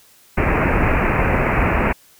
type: low-pass noise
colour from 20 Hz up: pink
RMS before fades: -17 dBFS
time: 0.37-1.93 s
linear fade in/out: 10 ms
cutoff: 2600 Hz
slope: 96 dB/octave
effects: white hiss -51 dBFS RMS until 2.19 s